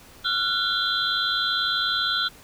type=tone cluster; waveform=sine; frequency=1373 / 1473 / 3228 / 3476 / 4010 Hz; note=F6 / F#6 / G#7 / A7 / B7; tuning=-30 / -8 / -50 / -22 / +26 cents; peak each=-28 dBFS; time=0.24-2.29 s; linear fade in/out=20 ms; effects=pink hiss -49 dBFS RMS until 2.43 s